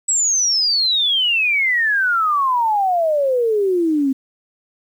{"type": "exponential sweep", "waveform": "sine", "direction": "down", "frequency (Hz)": [7902, 261.6], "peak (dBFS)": -14, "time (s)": [0.08, 4.13], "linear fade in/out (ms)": 10, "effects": ["8-bit"]}